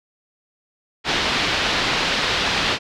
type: low-pass noise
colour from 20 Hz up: white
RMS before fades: -21 dBFS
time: 1.04-2.79 s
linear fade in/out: 50 ms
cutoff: 4200 Hz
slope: 24 dB/octave
effects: none